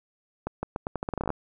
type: accelerating click train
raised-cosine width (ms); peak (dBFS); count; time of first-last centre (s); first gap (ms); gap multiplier
1; -15; 15; 0.47-1.304; 160; 0.82
effects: none